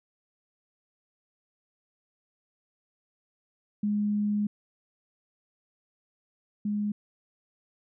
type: tone pair in turn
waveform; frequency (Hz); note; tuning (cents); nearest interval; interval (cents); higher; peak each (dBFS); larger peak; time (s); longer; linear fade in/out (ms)
sine; 207.7 / 207.7; G#3 / G#3; 0 / 0; unison; 0; neither; -24 / -26; first; 3.83-4.47 / 6.65-6.92; first; 5
effects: none